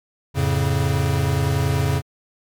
square chord, F augmented, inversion none, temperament equal with one note detuned, 87.31 / 108.49 / 138.59 Hz, F2 / A2 / C#3, 0 / -24 / 0 cents, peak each -23 / -25 / -21 dBFS, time 0.34-2.02 s, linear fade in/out 50 ms, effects MP3 96 kbps

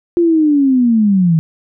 sine linear sweep, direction down, 349.2 to 155.56 Hz, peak -8 dBFS, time 0.17-1.39 s, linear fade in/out 0 ms, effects none

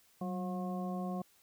harmonic tone with a mistuned harmonic, 180 Hz, F#3, 47 cents flat, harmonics 1 / 2 / 3 / 4 / 6, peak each -36 / -46 / -46 / -43 / -48 dBFS, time 0.21-1.22 s, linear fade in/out 5 ms, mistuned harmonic 1, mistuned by +66 cents, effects white hiss -67 dBFS RMS until 1.42 s

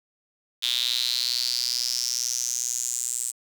sawtooth tone with high-pass filter sweep, 122.2 Hz, B2, 18 cents flat, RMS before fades -27 dBFS, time 0.62-3.32 s, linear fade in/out 20 ms, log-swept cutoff 3500 to 8000 Hz, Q 6.8, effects 8-bit

